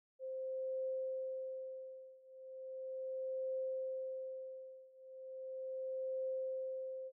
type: tone with tremolo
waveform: sine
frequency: 523.3 Hz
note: C5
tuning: in tune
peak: -36 dBFS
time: 0.19-7.12 s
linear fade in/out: 50 ms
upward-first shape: triangle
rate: 0.37 Hz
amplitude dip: 95%
effects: none